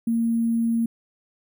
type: tone with sample-and-hold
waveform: sine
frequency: 230.1 Hz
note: A#3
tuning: 22 cents flat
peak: -19 dBFS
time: 0.07-0.86 s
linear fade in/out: 5 ms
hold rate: 11025 Hz
effects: none